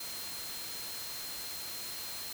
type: tone in noise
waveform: sine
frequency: 4175 Hz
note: C8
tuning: 5 cents flat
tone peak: -44 dBFS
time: 0-2.33 s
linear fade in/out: 5 ms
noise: white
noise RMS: -42 dBFS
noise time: 0-2.33 s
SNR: -5 dB
effects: none